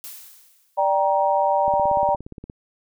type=noise with exponential decay; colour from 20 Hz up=blue; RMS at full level=-35 dBFS; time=0.04-0.96 s; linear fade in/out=0 ms; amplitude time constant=200 ms
type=chord; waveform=sine; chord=G minor; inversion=second; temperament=just; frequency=588 / 784 / 940.8 Hz; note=D5 / G5 / Bb5; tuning=+2 / 0 / +16 cents; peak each=-21 dBFS; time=0.77-2.16 s; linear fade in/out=20 ms
type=click train; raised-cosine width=3 ms; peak=-23 dBFS; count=15; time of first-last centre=1.68-2.499 s; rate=17.1 Hz
effects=none